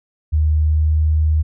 sine tone with pitch glide, 76.9 to 77.61 Hz, D#2 to D#2, -20 to -4 cents, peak -12 dBFS, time 0.32-1.43 s, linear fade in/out 20 ms, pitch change +16 cents, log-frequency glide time 0.57-0.98 s, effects none

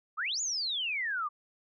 sine exponential two-way sweep, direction up then down, 1144 to 7050 to 1144 Hz, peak -30 dBFS, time 0.17-1.29 s, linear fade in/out 20 ms, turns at 0.41 s, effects none

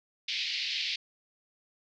white band-pass noise, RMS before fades -33 dBFS, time 0.28-0.96 s, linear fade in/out 5 ms, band 2100 to 4800 Hz, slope 48 dB/octave, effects none

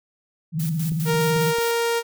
sine tone with vibrato, 160 Hz, D#3, 49 cents sharp, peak -21 dBFS, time 0.52-1.54 s, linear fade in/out 50 ms, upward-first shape square, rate 18 Hz, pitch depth 97 cents each way
blue noise with tremolo, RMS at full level -34 dBFS, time 0.59-1.73 s, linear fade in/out 10 ms, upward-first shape square, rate 4.9 Hz, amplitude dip 70%
click train, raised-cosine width 3 ms, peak -25 dBFS, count 4, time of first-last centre 0.92-1.585 s, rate 4.51 Hz
sawtooth tone, 466.2 Hz, A#4, in tune, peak -16 dBFS, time 1.05-2.03 s, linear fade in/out 50 ms
effects none

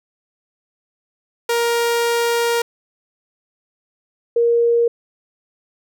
sawtooth / sine tone pair in turn, 469.6 / 469.6 Hz, A#4 / A#4, +13 / +13 cents, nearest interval unison, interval 0 cents, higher neither, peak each -12 dBFS, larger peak neither, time 1.49-2.62 / 4.36-4.88 s, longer first, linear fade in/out 5 ms, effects none

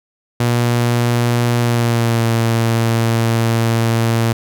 sawtooth tone with pitch glide, 119.6 to 114.86 Hz, A#2 to A#2, +45 to -25 cents, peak -9 dBFS, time 0.4-4.33 s, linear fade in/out 5 ms, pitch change -70 cents, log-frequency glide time 1.59-2.27 s, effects none

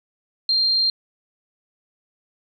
sine tone, 4186 Hz, C8, in tune, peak -16 dBFS, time 0.49-0.9 s, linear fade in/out 2 ms, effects none

